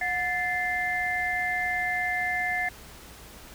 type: tone cluster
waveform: sine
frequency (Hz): 726 / 1749 / 2086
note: F#5 / A6 / C7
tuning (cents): -33 / -11 / -6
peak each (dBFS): -31 / -29 / -29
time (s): 0.01-2.69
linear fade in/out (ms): 5
effects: added 60 Hz sine -52 dBFS peak until 3.54 s + pink hiss -47 dBFS RMS until 3.54 s